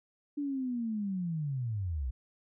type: linear sweep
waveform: sine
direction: down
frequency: 293.7 to 57.8 Hz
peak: -31 dBFS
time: 0.37-2.11 s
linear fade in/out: 10 ms
effects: none